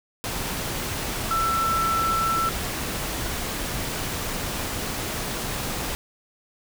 sine tone in noise, 1333 Hz, E6, 19 cents sharp, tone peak -21 dBFS, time 1.31-2.49 s, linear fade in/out 0 ms, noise pink, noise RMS -29 dBFS, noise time 0.24-5.95 s, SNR +5 dB, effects none

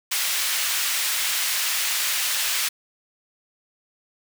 pink high-pass noise, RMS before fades -24 dBFS, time 0.11-2.69 s, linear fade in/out 10 ms, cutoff 2000 Hz, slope 12 dB/octave, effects none

